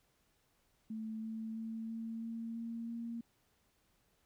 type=tone with pitch steps; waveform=sine; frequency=220 / 222 / 224.1 / 226.2 / 228.3 / 230.4 / 232.5 Hz; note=A3 / A3 / A3 / A3 / A#3 / A#3 / A#3; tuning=0 / +16 / +32 / +48 / -36 / -20 / -4 cents; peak=-39 dBFS; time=0.9-3.21 s; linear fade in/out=5 ms; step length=330 ms; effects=pink hiss -75 dBFS RMS until 4.25 s